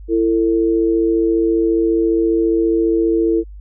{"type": "tone pair together", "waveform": "sine", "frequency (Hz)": [334.1, 448.8], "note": ["E4", "A4"], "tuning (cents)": [23, 34], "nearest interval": "perfect fourth", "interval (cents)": 511, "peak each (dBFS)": [-14, -17], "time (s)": [0.08, 3.44], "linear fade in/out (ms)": 50, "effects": ["added 50 Hz sine -32 dBFS peak until 3.6 s"]}